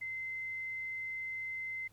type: tone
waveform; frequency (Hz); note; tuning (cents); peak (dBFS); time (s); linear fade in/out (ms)
sine; 2068; C7; -21; -37; 0.01-1.88; 10
effects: added 106 Hz sine -65 dBFS peak until 1.92 s + pink hiss -68 dBFS RMS until 1.92 s